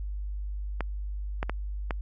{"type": "clicks", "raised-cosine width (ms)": 0.5, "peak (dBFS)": -15, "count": 4, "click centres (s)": [0.807, 1.429, 1.496, 1.908], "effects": ["added 50 Hz sine -31 dBFS peak until 2.01 s"]}